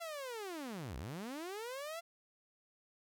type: linear two-way sweep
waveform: sawtooth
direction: down then up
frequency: 688 to 54.5 to 688 Hz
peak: -38 dBFS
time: 0-2.01 s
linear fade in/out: 20 ms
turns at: 0.97 s
effects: 13-bit